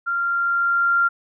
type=tone with level ramp; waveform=sine; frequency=1387 Hz; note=F6; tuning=12 cents flat; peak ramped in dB=-20 to -14 dBFS; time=0.06-1.09 s; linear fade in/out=20 ms; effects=none